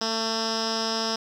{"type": "tone with low-pass filter", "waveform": "10% pulse", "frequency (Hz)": 224.1, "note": "A3", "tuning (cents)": 32, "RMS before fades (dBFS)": -27, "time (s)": [0.01, 1.16], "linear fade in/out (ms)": 5, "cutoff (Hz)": 5100, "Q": 9.6, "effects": ["9-bit"]}